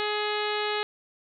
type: harmonic tone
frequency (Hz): 420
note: G#4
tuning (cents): +19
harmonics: 1 / 2 / 3 / 4 / 5 / 6 / 7 / 8 / 9 / 10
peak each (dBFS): -30 / -33 / -35 / -36 / -37 / -38 / -38 / -39 / -40 / -40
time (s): 0-0.83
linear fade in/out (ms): 0
effects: none